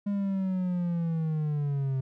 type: linear sweep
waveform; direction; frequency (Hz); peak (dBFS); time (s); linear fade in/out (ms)
triangle; down; 204.1 to 130.81; -24; 0.06-2.01; 10
effects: none